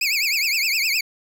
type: tone with vibrato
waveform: 25% pulse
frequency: 2391 Hz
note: D7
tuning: 30 cents sharp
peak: -15 dBFS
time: 0.01-1.01 s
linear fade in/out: 5 ms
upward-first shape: triangle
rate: 9.7 Hz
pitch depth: 220 cents each way
effects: none